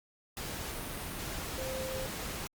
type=tone in noise; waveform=sine; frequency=523.3 Hz; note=C5; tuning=in tune; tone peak=-37 dBFS; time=1.58-2.06 s; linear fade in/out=0 ms; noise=pink; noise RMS=-39 dBFS; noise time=0.37-2.47 s; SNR=-1 dB; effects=Opus 48 kbps